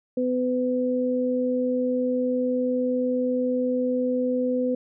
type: tone pair together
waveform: sine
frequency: 251.5 / 503 Hz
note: B3 / B4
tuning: +32 / +32 cents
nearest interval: octave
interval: 1200 cents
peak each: -24 dBFS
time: 0.17-4.75 s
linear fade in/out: 5 ms
effects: none